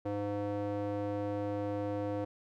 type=tone with band-pass filter; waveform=square; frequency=102.3 Hz; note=G#2; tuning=26 cents flat; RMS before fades=-35 dBFS; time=0.05-2.25 s; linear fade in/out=10 ms; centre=470 Hz; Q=1.8; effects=none